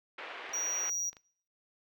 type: band-pass noise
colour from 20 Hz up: white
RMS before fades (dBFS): -44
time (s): 0.18-0.9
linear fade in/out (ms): 5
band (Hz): 360 to 2700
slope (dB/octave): 24
type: clicks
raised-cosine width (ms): 0.2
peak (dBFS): -34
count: 4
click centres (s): 0.494 / 0.891 / 1.13 / 1.168
type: tone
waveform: triangle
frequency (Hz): 5760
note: F#8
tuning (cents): -47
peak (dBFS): -30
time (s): 0.53-1.1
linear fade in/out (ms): 10
effects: noise-tail reverb RT60 0.6 s tail -25 dB re dry